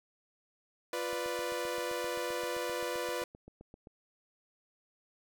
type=chord; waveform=sawtooth; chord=B diminished; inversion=second; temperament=equal; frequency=349.2 / 493.9 / 587.3 Hz; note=F4 / B4 / D5; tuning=0 / 0 / 0 cents; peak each=-36 / -32 / -36 dBFS; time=0.93-3.24 s; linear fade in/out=2 ms
type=click train; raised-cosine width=2 ms; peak=-37 dBFS; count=22; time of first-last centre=1.13-3.872 s; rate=7.66 Hz
effects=none